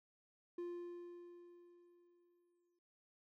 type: tone with exponential decay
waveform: triangle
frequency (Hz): 349.2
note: F4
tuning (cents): 0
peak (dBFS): -39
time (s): 0.58-2.79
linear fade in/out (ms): 5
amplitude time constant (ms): 480
effects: none